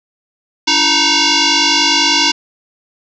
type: tone with frequency modulation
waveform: sine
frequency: 908 Hz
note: A#5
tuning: 46 cents flat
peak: -9 dBFS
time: 0.67-2.32 s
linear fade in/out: 10 ms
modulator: 622 Hz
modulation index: 7.8
effects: none